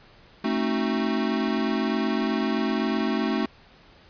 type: chord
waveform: square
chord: A diminished seventh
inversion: none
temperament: equal with one note detuned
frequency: 220 / 267.9 / 311.1 / 370 Hz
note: A3 / C4 / Eb4 / Gb4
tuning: 0 / +41 / 0 / 0 cents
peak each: -27 / -29 / -31 / -31 dBFS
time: 0.44-3.46 s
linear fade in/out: 5 ms
effects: pink hiss -53 dBFS RMS until 4.09 s + resampled to 11025 Hz